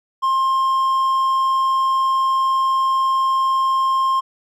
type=tone; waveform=triangle; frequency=1061 Hz; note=C6; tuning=24 cents sharp; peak=-13 dBFS; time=0.22-4.21 s; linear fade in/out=20 ms; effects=none